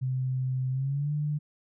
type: tone with pitch glide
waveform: sine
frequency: 129.5 to 148.76 Hz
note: C3 to D3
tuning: -17 to +23 cents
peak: -26 dBFS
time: 0.01-1.39 s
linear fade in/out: 20 ms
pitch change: +240 cents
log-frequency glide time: 0.71-1.12 s
effects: none